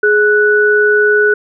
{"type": "tone pair together", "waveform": "sine", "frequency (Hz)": [418.7, 1480], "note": ["G#4", "F#6"], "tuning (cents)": [14, 0], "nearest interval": "octave + minor seventh", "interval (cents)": 2186, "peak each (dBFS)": -10, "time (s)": [0.03, 1.34], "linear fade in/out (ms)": 5, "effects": []}